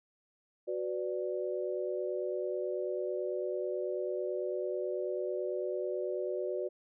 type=chord; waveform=sine; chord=B minor; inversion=second; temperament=equal with one note detuned; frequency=370 / 498.2 / 587.3 Hz; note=F#4 / B4 / D5; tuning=0 / +15 / 0 cents; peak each=-35 / -38 / -37 dBFS; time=0.67-6.69 s; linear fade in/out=20 ms; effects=none